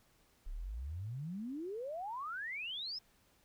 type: exponential sweep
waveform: sine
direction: up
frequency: 31.32 to 5360 Hz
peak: -39 dBFS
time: 0.46-2.99 s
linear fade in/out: 10 ms
effects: pink hiss -70 dBFS RMS until 3.44 s